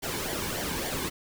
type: noise with flanger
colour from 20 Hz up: pink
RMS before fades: -32 dBFS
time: 0.02-1.1 s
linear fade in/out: 20 ms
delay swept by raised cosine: 0.76 to 1.57 ms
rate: 3.5 Hz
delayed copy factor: -0.6
effects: none